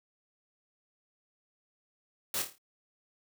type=noise with echo; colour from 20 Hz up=white; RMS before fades=-33 dBFS; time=2.34-2.42 s; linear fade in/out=2 ms; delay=27 ms; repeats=6; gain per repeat=-6 dB; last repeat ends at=2.582 s; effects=none